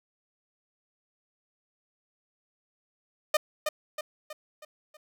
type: tone with echo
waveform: sawtooth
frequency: 609 Hz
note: D#5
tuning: 37 cents flat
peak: -16 dBFS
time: 3.34-3.37 s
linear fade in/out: 5 ms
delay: 320 ms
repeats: 5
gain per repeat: -6 dB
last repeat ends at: 4.97 s
effects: none